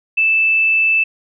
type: tone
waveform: sine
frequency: 2637 Hz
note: E7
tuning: in tune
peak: -11 dBFS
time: 0.17-1.04 s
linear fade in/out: 10 ms
effects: none